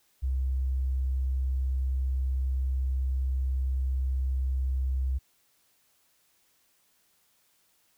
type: tone with tanh clipping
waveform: triangle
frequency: 65.4 Hz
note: C2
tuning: in tune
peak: -25 dBFS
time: 0.22-5.19 s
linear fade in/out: 20 ms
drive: 4 dB
effects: white hiss -68 dBFS RMS until 7.97 s